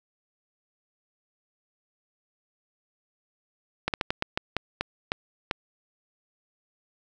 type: slowing click train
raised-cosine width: 0.3 ms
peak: -9 dBFS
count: 10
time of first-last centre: 3.88-5.511 s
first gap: 58 ms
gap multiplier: 1.27
effects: none